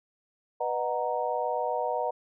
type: chord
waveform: sine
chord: B major seventh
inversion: none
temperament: equal with one note detuned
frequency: 493.9 / 612.3 / 740 / 932.3 Hz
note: B4 / D#5 / F#5 / A#5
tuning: 0 / -28 / 0 / 0 cents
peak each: -32 dBFS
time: 0.6-2.11 s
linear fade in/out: 10 ms
effects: none